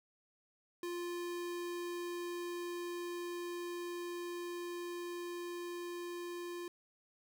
square tone with level ramp, 349.2 Hz, F4, in tune, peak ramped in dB -39 to -42 dBFS, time 0.83-6.68 s, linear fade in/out 2 ms, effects none

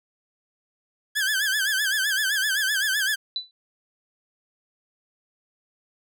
sawtooth tone with vibrato, 1629 Hz, G#6, 34 cents flat, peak -18 dBFS, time 1.15-3.16 s, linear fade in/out 20 ms, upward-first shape sine, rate 7.8 Hz, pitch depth 120 cents each way
sine tone with exponential decay, 3980 Hz, B7, 13 cents sharp, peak -21 dBFS, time 3.36-3.51 s, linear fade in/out 1 ms, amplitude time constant 31 ms
effects none

